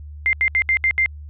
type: tone bursts at uneven times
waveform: sine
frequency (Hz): 2093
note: C7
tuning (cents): 0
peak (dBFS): -14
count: 6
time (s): 0.26-0.33 / 0.41-0.48 / 0.55-0.62 / 0.69-0.77 / 0.84-0.91 / 0.98-1.06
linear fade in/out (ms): 0
effects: added 74 Hz sine -33 dBFS peak until 1.29 s + resampled to 8000 Hz